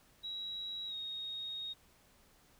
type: tone with pitch glide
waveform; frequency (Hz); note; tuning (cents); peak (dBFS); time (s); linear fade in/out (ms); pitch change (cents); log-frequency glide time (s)
sine; 3871 to 3739; B7 to A#7; -35 to +4; -39; 0.23-1.74; 20; -61; 0.87-0.95
effects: pink hiss -66 dBFS RMS until 2.59 s